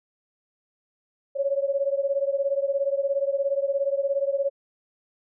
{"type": "beating tone pair", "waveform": "sine", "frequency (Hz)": [549, 566], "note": ["C#5", "C#5"], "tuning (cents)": [-17, 36], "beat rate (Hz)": 17, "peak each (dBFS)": [-24, -26], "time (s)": [1.35, 4.5], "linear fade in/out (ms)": 20, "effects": []}